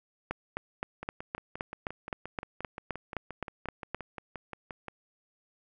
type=two click trains; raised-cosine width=0.5 ms; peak=-24 / -17 dBFS; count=23 / 15; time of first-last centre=1.03-4.883 / 0.31-3.946 s; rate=5.71 / 3.85 Hz; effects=none